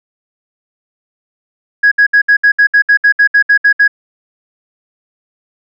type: tone bursts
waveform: sine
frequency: 1661.2 Hz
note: G#6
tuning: in tune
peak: -3 dBFS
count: 14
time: 1.83-3.879 s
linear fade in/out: 10 ms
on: 86 ms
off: 65 ms
effects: tanh soft clip ceiling -1 dBFS